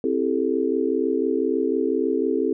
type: chord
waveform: sine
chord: A minor seventh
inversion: first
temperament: just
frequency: 264 / 330 / 396 / 440 Hz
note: C4 / E4 / G4 / A4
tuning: +16 / +2 / +18 / 0 cents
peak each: -25 dBFS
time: 0.04-2.53 s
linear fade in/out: 2 ms
effects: none